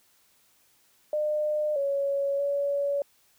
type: tone with pitch steps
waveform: sine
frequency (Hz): 604 / 558 / 566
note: D5 / C#5 / C#5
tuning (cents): +48 / +11 / +36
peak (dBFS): -24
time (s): 1.13-3.02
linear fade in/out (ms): 2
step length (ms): 630
effects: white hiss -64 dBFS RMS until 3.38 s